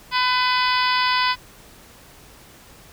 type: harmonic tone with a mistuned harmonic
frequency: 502 Hz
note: B4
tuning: 28 cents sharp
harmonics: 2 / 3 / 4 / 5 / 6 / 7 / 8 / 9 / 10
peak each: -20 / -26 / -26 / -28 / -30 / -29 / -32 / -29 / -29 dBFS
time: 0.11-1.36 s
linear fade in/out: 50 ms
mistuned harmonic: 7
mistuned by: -29 cents
effects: pink hiss -47 dBFS RMS until 2.92 s